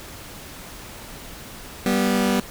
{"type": "tone pair together", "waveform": "sawtooth", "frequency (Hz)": [194.88, 243.7], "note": ["G3", "B3"], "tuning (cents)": [-10, -23], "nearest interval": "major third", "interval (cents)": 387, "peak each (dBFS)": -17, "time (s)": [1.86, 2.4], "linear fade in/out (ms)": 2, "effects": ["pink hiss -39 dBFS RMS until 2.5 s"]}